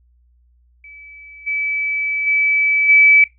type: tone with level steps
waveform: sine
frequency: 2300 Hz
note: D7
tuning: 37 cents flat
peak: -37 / -18 / -13 / -7 dBFS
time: 0.84-3.24 s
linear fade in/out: 2 ms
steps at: 1.46 / 2.26 / 2.88 s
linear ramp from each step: 20 ms
effects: noise-tail reverb RT60 0.2 s tail -20 dB re dry + added 60 Hz sine -52 dBFS peak until 3.38 s